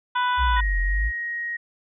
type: harmonic tone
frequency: 495.2 Hz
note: B4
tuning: 5 cents sharp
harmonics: 2 / 3 / 4 / 5 / 6 / 7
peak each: -21 / -26 / -37 / -40 / -38 / -34 dBFS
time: 0.15-0.61 s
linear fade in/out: 10 ms
type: exponential two-way sweep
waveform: sine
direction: down then up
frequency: 68.5 to 44.47 to 58.5 Hz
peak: -20 dBFS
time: 0.37-1.12 s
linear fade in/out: 50 ms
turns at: 0.8 s
type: tone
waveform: sine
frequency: 1883 Hz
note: A#6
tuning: 17 cents sharp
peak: -26 dBFS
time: 0.56-1.57 s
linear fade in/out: 10 ms
effects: none